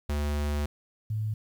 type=tone pair in turn; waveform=square / sine; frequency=73.42 / 108.05 Hz; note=D2 / A2; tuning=0 / -31 cents; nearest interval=perfect fifth; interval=669 cents; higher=second; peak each=-27 dBFS; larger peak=neither; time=0.09-0.66 / 1.1-1.34 s; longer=first; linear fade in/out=5 ms; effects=10-bit